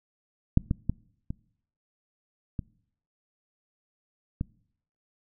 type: clicks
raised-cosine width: 5 ms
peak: -6 / -12 / -13 / -20 / -18 / -16 dBFS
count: 6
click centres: 0.574 / 0.711 / 0.896 / 1.305 / 2.592 / 4.411 s
effects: noise-tail reverb RT60 0.7 s tail -24 dB re dry